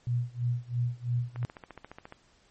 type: tone with tremolo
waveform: sine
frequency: 121.2 Hz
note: B2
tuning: 32 cents flat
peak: -24 dBFS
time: 0.07-1.45 s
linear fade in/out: 0 ms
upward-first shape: sine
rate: 3 Hz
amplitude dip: 95%
type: click train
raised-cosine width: 0.5 ms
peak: -28 dBFS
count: 12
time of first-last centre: 1.36-2.124 s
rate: 14.4 Hz
effects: pink hiss -64 dBFS RMS until 2.5 s + MP3 32 kbps